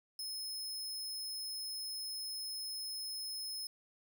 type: tone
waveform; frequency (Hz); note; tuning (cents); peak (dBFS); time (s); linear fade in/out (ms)
sawtooth; 5180; E8; -31; -37; 0.19-3.67; 2
effects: none